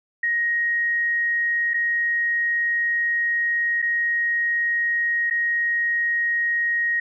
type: tone with dropouts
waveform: sine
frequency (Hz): 1879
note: A#6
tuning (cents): +13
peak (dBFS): -19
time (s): 0.23-7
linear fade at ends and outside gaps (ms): 5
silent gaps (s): 1.736-1.741 / 3.819-3.824 / 5.3-5.308
effects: none